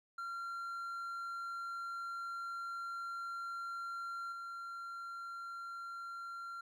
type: tone with level steps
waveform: triangle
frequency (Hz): 1376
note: F6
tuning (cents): -26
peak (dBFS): -38 / -41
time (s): 0.18-6.61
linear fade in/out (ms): 5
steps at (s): 4.32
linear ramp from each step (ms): 2
effects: none